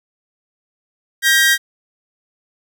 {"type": "tone pair together", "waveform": "sawtooth", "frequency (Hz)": [1596, 1898], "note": ["G6", "A#6"], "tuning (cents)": [31, 31], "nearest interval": "minor third", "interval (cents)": 300, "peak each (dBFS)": -10, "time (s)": [1.22, 1.58], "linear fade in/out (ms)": 50, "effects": []}